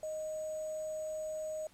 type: tone with sample-and-hold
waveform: sine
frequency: 622.3 Hz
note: D#5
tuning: in tune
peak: -36 dBFS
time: 0.03-1.67 s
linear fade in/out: 2 ms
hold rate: 7350 Hz
effects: pink hiss -63 dBFS RMS until 1.73 s + low-pass 12000 Hz 12 dB/octave